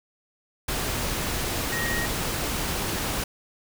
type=tone in noise; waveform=sine; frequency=1878 Hz; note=A#6; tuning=12 cents sharp; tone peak=-28 dBFS; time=1.72-2.06 s; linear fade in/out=5 ms; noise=pink; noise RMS=-28 dBFS; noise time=0.68-3.24 s; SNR=-3 dB; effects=none